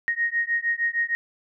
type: beating tone pair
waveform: sine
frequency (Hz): 1864.7 / 1871.2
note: A#6 / A#6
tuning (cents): 0 / +6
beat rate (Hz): 6.5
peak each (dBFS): -25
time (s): 0.08-1.15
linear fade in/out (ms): 0
effects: none